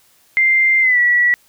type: tone with pitch glide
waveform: sine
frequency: 2093 to 1941.6 Hz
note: C7 to B6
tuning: 0 to -30 cents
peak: -10 dBFS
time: 0.37-1.34 s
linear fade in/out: 0 ms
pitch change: -130 cents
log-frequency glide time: 0.81-0.99 s
effects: white hiss -54 dBFS RMS until 1.48 s